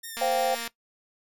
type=tone with vibrato; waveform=5% pulse; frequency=1814 Hz; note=A#6; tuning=48 cents flat; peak=-27 dBFS; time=0.03-0.68 s; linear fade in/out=10 ms; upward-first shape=triangle; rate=5.9 Hz; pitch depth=33 cents each way
type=click train; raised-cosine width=0.2 ms; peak=-18 dBFS; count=119; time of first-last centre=0.17-0.676 s; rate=233 Hz
type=chord; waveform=sine; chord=C suspended fourth; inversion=none; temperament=equal with one note detuned; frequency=520.5 / 698.5 / 784 Hz; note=C5 / F5 / G5; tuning=-9 / 0 / 0 cents; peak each=-27 dBFS; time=0.21-0.55 s; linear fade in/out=5 ms
effects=noise-tail reverb RT60 0.1 s tail -18 dB re dry